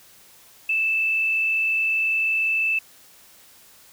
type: tone with frequency modulation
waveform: sine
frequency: 2637 Hz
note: E7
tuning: in tune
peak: -19 dBFS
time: 0.69-2.79 s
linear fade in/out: 5 ms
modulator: 45.6 Hz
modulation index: 0.48
effects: white hiss -51 dBFS RMS until 3.92 s